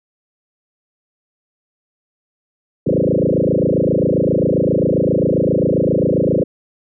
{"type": "tone with frequency modulation", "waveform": "sine", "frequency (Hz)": 339, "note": "E4", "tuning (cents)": 49, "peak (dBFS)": -12, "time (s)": [2.86, 6.44], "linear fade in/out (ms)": 10, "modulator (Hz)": 27.5, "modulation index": 7.8, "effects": []}